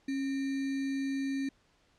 sine tone with sample-and-hold, 272.9 Hz, C#4, 27 cents flat, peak -30 dBFS, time 0.08-1.49 s, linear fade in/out 5 ms, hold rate 2100 Hz, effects pink hiss -68 dBFS RMS until 1.98 s + low-pass 6000 Hz 12 dB/octave

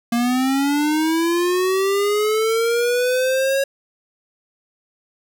square linear sweep, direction up, 232.8 to 551 Hz, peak -17 dBFS, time 0.12-3.64 s, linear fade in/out 5 ms, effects none

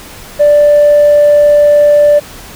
triangle tone with tanh clipping, 587.3 Hz, D5, in tune, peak -3 dBFS, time 0.39-2.2 s, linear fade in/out 20 ms, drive 5 dB, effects pink hiss -31 dBFS RMS until 2.55 s

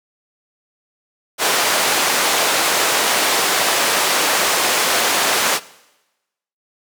pink band-pass noise, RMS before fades -17 dBFS, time 1.38-5.6 s, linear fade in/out 50 ms, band 530 to 12000 Hz, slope 12 dB/octave, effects noise-tail reverb RT60 1.0 s tail -20 dB re dry

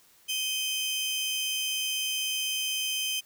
sawtooth tone pair together, 2518 / 3112 Hz, D#7 / G7, +20 / -13 cents, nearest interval major third, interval 367 cents, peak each -31 / -26 dBFS, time 0.28-3.21 s, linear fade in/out 20 ms, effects white hiss -60 dBFS RMS until 3.25 s

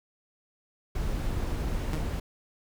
brown noise, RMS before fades -30 dBFS, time 0.95-2.2 s, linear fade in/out 5 ms
sawtooth tone with exponential decay, 155.56 Hz, D#3, in tune, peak -24 dBFS, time 1.93-2.07 s, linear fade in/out 2 ms, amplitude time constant 30 ms
effects none

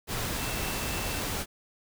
sine tone in noise, 2671 Hz, E7, 22 cents sharp, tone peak -41 dBFS, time 0.36-1.23 s, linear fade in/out 50 ms, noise pink, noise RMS -32 dBFS, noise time 0.07-1.46 s, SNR -12 dB, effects none

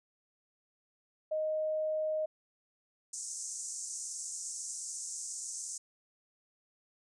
sine tone, 622.3 Hz, D#5, in tune, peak -30 dBFS, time 1.31-2.26 s, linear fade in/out 10 ms
pink band-pass noise, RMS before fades -41 dBFS, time 3.13-5.78 s, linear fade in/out 5 ms, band 6100 to 8700 Hz, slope 48 dB/octave
effects resampled to 24000 Hz

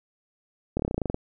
slowing click train, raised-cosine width 2 ms, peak -13 dBFS, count 12, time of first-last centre 0.77-1.144 s, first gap 25 ms, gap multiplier 1.06, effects none

